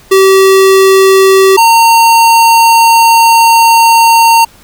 square tone pair in turn, 384.7 / 916.7 Hz, G4 / A#5, -33 / -29 cents, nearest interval octave + minor third, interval 1504 cents, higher second, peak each -3 dBFS, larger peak neither, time 0.11-1.57 / 1.57-4.45 s, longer second, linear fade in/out 10 ms, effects pink hiss -40 dBFS RMS until 4.63 s

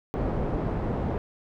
pink low-pass noise, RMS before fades -28 dBFS, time 0.14-1.18 s, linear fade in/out 0 ms, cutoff 730 Hz, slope 12 dB/octave, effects none

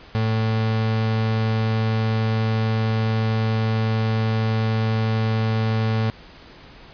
35% pulse tone, 110.8 Hz, A2, 13 cents sharp, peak -17 dBFS, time 0.15-6.1 s, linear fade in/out 0 ms, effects pink hiss -45 dBFS RMS until 6.93 s + resampled to 11025 Hz

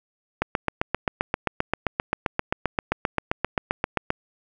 click train, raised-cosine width 0.5 ms, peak -6 dBFS, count 29, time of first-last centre 0.42-4.104 s, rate 7.6 Hz, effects none

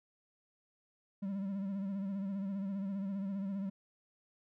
triangle tone with vibrato, 196 Hz, G3, in tune, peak -33 dBFS, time 1.22-3.7 s, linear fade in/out 10 ms, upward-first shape sine, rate 15 Hz, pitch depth 56 cents each way, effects none

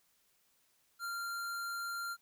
square tone, 1387 Hz, F6, 12 cents flat, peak -38 dBFS, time 0.99-2.17 s, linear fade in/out 50 ms, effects white hiss -73 dBFS RMS until 2.21 s

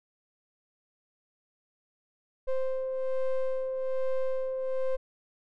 triangle ring-modulated tone, 261.6 Hz, C4, in tune, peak -21 dBFS, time 2.47-4.97 s, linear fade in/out 20 ms, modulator 261 Hz, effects none

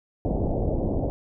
pink low-pass noise, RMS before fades -25 dBFS, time 0.25-1.1 s, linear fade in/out 0 ms, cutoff 730 Hz, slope 48 dB/octave, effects none

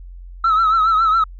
sine tone with vibrato, 1308 Hz, E6, 14 cents flat, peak -10 dBFS, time 0.44-1.24 s, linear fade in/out 5 ms, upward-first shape triangle, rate 7.2 Hz, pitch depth 79 cents each way, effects tanh soft clip ceiling -10 dBFS + added 44 Hz sine -33 dBFS peak until 1.39 s

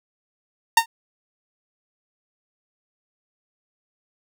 sawtooth tone with exponential decay, 916 Hz, A#5, 31 cents flat, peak -4 dBFS, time 0.77-0.86 s, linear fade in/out 5 ms, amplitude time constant 19 ms, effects none

